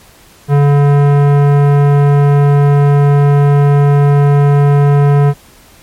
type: tone with tanh clipping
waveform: sine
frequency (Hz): 143.1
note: D3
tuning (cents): -45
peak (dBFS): -7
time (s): 0.48-5.34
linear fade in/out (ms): 50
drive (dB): 18
effects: pink hiss -42 dBFS RMS until 5.82 s + MP3 64 kbps